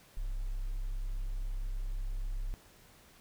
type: tone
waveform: sine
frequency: 33.19 Hz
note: C1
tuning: 26 cents sharp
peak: -30 dBFS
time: 0.17-2.54 s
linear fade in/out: 0 ms
effects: tanh soft clip ceiling -32 dBFS + pink hiss -60 dBFS RMS until 3.2 s